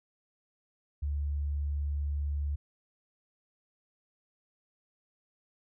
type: tone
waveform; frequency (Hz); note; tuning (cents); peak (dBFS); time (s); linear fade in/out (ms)
sine; 72.3; D2; -27; -29; 1.02-2.56; 10
effects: none